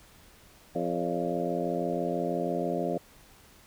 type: harmonic tone with a mistuned harmonic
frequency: 86.1 Hz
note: F2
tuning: 24 cents flat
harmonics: 2 / 3 / 4 / 5 / 6 / 7 / 8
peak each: -35 / -35 / -35 / -35 / -35 / -35 / -35 dBFS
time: 0.75-2.98 s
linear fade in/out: 5 ms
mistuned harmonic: 6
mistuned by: +66 cents
effects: pink hiss -56 dBFS RMS until 3.66 s